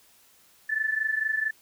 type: tone pair together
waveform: sine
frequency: 1744.6 / 1769 Hz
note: A6 / A6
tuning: -15 / +9 cents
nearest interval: unison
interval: 24 cents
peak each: -26 / -29 dBFS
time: 0.69-1.51 s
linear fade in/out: 10 ms
effects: white hiss -59 dBFS RMS until 1.61 s